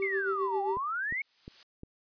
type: tone with tremolo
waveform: triangle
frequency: 389.6 Hz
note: G4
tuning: 11 cents flat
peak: -26 dBFS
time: 0-0.77 s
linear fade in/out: 0 ms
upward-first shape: sine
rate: 7.5 Hz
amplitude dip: 65%
type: exponential two-way sweep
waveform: sine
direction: down then up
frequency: 2247 to 777 to 2247 Hz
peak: -30 dBFS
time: 0.02-1.22 s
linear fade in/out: 5 ms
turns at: 0.62 s
type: click train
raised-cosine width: 3 ms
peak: -30 dBFS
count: 4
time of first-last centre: 0.77-1.834 s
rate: 2.82 Hz
type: noise with exponential growth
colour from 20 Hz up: blue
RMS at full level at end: -45 dBFS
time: 0.84-1.63 s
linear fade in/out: 1 ms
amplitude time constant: 170 ms
effects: resampled to 11025 Hz